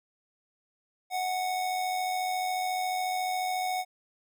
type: tone with amplitude modulation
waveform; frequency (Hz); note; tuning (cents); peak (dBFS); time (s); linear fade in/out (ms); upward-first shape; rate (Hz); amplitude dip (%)
square; 738; F#5; -5; -27; 1.1-3.85; 50; sine; 94.1; 40
effects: none